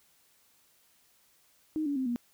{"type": "tone with pitch steps", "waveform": "sine", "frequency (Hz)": [310.9, 285.1, 261.4, 239.7], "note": ["D#4", "C#4", "C4", "A#3"], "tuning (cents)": [-1, 49, -1, 48], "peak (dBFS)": -28, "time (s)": [1.76, 2.16], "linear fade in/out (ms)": 0, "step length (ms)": 100, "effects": ["white hiss -66 dBFS RMS until 2.33 s"]}